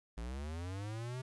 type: linear sweep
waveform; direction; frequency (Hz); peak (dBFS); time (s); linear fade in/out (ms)
square; up; 53.8 to 130.81; -40; 0.17-1.22; 10
effects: resampled to 24000 Hz + 12-bit

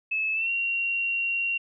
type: tone with pitch glide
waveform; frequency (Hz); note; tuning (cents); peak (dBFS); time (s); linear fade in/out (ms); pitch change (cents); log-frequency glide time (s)
sine; 2600 to 2751; E7 to F7; -24 to -27; -24; 0.11-1.58; 10; +97; 0.33-0.5
effects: none

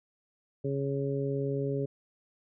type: harmonic tone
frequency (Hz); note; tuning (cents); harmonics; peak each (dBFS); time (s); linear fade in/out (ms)
138.59; C#3; 0; 1 / 2 / 3 / 4; -32 / -36 / -32 / -39; 0.64-1.86; 10
effects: none

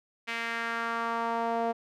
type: tone with band-pass filter sweep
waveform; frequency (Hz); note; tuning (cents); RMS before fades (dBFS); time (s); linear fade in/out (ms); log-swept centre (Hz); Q
sawtooth; 231; A#3; -16; -31; 0.27-1.73; 20; 2300 to 650; 2.2
effects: none

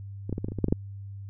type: clicks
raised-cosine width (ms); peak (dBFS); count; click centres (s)
3; -21 / -16 / -17 / -17 / -19 / -22 / -18 / -9 / -13 / -8; 10; 0.295 / 0.327 / 0.381 / 0.445 / 0.485 / 0.52 / 0.587 / 0.643 / 0.684 / 0.725
effects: added 99 Hz sine -37 dBFS peak until 1.29 s

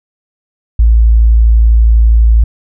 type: tone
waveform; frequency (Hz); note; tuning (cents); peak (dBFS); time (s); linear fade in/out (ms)
sine; 56.1; A1; +34; -3; 0.79-2.44; 5
effects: none

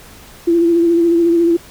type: tone with vibrato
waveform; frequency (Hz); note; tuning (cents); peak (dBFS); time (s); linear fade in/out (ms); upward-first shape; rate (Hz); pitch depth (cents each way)
sine; 338.5; E4; +46; -9; 0.47-1.57; 10; sine; 14; 31
effects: pink hiss -40 dBFS RMS until 1.7 s

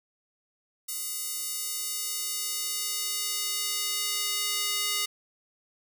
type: tone with high-pass filter sweep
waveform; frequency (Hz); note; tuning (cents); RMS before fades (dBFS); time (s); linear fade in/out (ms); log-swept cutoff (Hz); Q
square; 412.6; G#4; -11; -31; 0.88-5.06; 10; 8100 to 2900; 0.78
effects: none

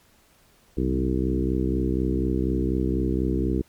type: harmonic tone with a mistuned harmonic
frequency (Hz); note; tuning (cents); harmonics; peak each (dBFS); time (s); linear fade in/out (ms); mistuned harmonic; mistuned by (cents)
64.1; C2; -35; 1 / 2 / 3 / 4 / 5 / 6 / 7; -26 / -31 / -29 / -29 / -27 / -30 / -35; 0.77-3.62; 5; 2; +33
effects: pink hiss -59 dBFS RMS until 3.68 s + MP3 96 kbps

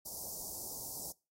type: band-stop noise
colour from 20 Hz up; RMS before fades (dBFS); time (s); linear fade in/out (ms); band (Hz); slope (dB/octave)
white; -43; 0.05-1.12; 10; 920 to 4900; 48
effects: noise-tail reverb RT60 0.3 s tail -23 dB re dry + AAC 48 kbps

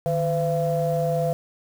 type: tone cluster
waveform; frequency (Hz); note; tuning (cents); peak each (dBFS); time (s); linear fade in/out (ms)
sine; 153.8 / 508 / 677; D#3 / B4 / E5; -20 / +49 / +46; -24; 0.06-1.33; 0
effects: tanh soft clip ceiling -13 dBFS + 7-bit

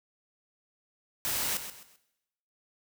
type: noise with echo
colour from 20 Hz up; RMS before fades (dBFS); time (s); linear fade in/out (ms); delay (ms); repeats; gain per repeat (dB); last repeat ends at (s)
white; -31; 1.25-1.57; 0; 130; 3; -10; 1.96
effects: noise-tail reverb RT60 0.9 s tail -17 dB re dry

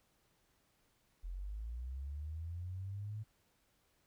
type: linear sweep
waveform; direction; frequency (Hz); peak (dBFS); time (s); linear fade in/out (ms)
sine; up; 41.81 to 109.2; -40; 1.23-3.24; 20
effects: pink hiss -75 dBFS RMS until 4.06 s

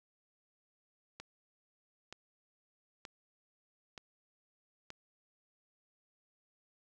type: click train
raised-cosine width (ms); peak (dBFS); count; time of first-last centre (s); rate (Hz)
0.2; -28; 5; 1.2-4.904; 1.08
effects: none

